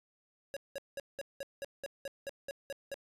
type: tone bursts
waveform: square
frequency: 554.4 Hz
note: C#5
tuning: in tune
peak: -38 dBFS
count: 12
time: 0.54-2.942 s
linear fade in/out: 0 ms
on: 26 ms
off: 190 ms
effects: resampled to 32000 Hz